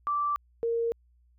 sine tone pair in turn, 1168 / 463.5 Hz, D6 / A#4, -10 / -10 cents, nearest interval octave + major third, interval 1600 cents, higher first, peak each -25 dBFS, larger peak neither, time 0.07-0.36 / 0.63-0.92 s, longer neither, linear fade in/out 0 ms, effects added 60 Hz sine -60 dBFS peak until 1.38 s

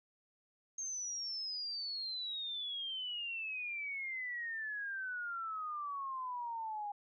sine exponential sweep, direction down, 6440 to 811 Hz, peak -38 dBFS, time 0.78-6.92 s, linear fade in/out 5 ms, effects none

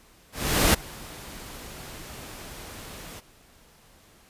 pink noise with ADSR envelope, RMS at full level -18 dBFS, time 0.32-3.21 s, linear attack 420 ms, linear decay 9 ms, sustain -23 dB, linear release 25 ms, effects pink hiss -56 dBFS RMS until 4.29 s + resampled to 32000 Hz

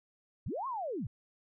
sine linear two-way sweep, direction up then down, 54 to 1108.7 to 81.5 Hz, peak -34 dBFS, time 0.46-1.07 s, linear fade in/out 5 ms, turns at 0.67 s, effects none

